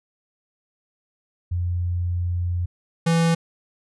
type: tone pair in turn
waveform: sine / square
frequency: 88 / 166.12 Hz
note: F2 / E3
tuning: +14 / +14 cents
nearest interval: major seventh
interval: 1100 cents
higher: second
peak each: -21 / -17 dBFS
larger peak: second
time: 1.51-2.66 / 3.06-3.35 s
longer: first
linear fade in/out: 10 ms
effects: resampled to 24000 Hz